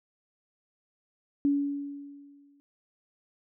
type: tone with exponential decay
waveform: sine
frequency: 283.7 Hz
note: C#4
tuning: 40 cents sharp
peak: -20 dBFS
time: 1.45-2.6 s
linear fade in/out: 0 ms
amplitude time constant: 250 ms
effects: none